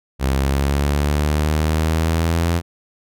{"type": "linear sweep", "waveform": "sawtooth", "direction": "up", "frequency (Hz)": [66.2, 85.4], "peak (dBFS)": -12, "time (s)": [0.19, 2.62], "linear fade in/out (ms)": 50, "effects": []}